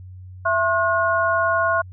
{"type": "tone cluster", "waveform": "sine", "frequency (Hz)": [665, 1074, 1444], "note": ["E5", "C6", "F#6"], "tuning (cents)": [15, 45, -43], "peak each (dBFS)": -21, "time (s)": [0.45, 1.82], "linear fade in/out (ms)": 10, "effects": ["added 92 Hz sine -36 dBFS peak until 1.92 s"]}